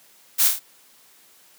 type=noise with echo; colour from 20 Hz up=blue; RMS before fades=-18 dBFS; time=0.38-0.49 s; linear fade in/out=20 ms; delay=27 ms; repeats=4; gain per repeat=-4 dB; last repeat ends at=0.598 s; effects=white hiss -54 dBFS RMS until 1.58 s + high-pass 150 Hz 12 dB/octave